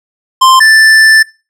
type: tone pair in turn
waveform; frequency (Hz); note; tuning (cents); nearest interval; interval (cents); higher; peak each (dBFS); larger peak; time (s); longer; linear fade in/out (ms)
square; 1046.5 / 1763.7; C6 / A6; 0 / +4; major sixth; 904; second; -3; neither; 0.41-0.6 / 0.6-1.23; second; 10
effects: noise-tail reverb RT60 0.3 s tail -22 dB re dry + low-pass 10000 Hz 12 dB/octave